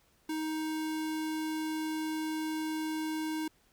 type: tone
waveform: square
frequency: 313.5 Hz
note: D#4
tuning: 13 cents sharp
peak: -33 dBFS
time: 0.29-3.48 s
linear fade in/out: 5 ms
effects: pink hiss -68 dBFS RMS until 3.72 s